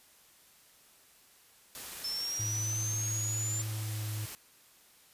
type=noise; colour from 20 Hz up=white; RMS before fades=-43 dBFS; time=1.75-4.35 s; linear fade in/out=0 ms
type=linear sweep; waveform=sine; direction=up; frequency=5274 to 7220 Hz; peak=-33 dBFS; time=2.04-3.62 s; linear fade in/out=5 ms
type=tone with pitch glide; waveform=triangle; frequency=109.1 to 107.1 Hz; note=A2 to A2; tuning=-14 to -46 cents; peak=-32 dBFS; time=2.39-4.26 s; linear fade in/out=10 ms; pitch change=-32 cents; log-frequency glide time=3.47-4.09 s
effects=white hiss -61 dBFS RMS until 5.13 s + resampled to 32000 Hz